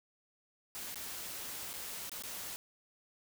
white noise with dropouts, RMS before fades -43 dBFS, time 0.75-2.56 s, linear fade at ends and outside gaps 0 ms, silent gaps 0.944-0.957 / 1.731-1.738 / 2.095-2.117 / 2.223-2.236 s, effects none

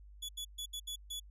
sawtooth tone bursts at uneven times, 3413 Hz, G#7, 47 cents sharp, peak -36 dBFS, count 6, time 0.22-0.29 / 0.37-0.45 / 0.58-0.66 / 0.73-0.8 / 0.87-0.96 / 1.1-1.2 s, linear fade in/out 10 ms, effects added 50 Hz sine -52 dBFS peak until 1.3 s + resampled to 32000 Hz

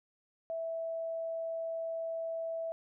sine tone, 657 Hz, E5, 6 cents flat, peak -34 dBFS, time 0.5-2.72 s, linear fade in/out 0 ms, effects none

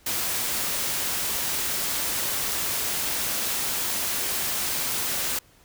white noise, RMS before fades -27 dBFS, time 0.06-5.39 s, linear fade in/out 5 ms, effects pink hiss -57 dBFS RMS until 5.64 s

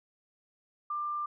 sine tone, 1190 Hz, D6, 22 cents sharp, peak -31 dBFS, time 0.9-1.26 s, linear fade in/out 5 ms, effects none

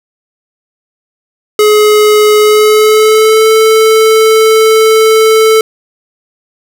square tone with pitch glide, 422.8 to 440 Hz, G#4 to A4, +31 to 0 cents, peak -4 dBFS, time 1.59-5.61 s, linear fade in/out 2 ms, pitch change +69 cents, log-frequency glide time 2.4-3.48 s, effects none

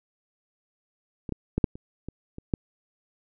clicks, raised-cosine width 3 ms, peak -21 / -16 / -11 / -6 / -27 / -22 / -25 / -10 dBFS, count 8, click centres 1.292 / 1.323 / 1.58 / 1.642 / 1.755 / 2.086 / 2.384 / 2.538 s, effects none

